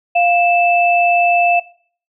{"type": "tone pair together", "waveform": "sine", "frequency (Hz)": [698.5, 2637], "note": ["F5", "E7"], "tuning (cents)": [0, 0], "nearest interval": "octave + major seventh", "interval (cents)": 2300, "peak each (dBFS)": [-11, -16], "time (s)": [0.15, 1.6], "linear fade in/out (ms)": 10, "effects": ["noise-tail reverb RT60 0.5 s tail -20 dB re dry"]}